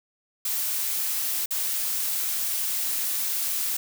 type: noise with dropouts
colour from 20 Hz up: blue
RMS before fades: -27 dBFS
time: 0.45-3.77 s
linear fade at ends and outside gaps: 5 ms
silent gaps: 1.459-1.507 s
effects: none